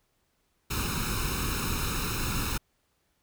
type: noise with comb filter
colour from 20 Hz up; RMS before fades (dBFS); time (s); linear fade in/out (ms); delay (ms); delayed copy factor
pink; -30; 0.7-2.58; 10; 0.76; +0.8
effects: pink hiss -73 dBFS RMS until 3.22 s